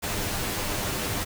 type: noise with comb filter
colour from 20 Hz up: pink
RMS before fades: -29 dBFS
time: 0.02-1.25 s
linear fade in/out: 20 ms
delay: 10 ms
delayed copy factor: +0.5
effects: none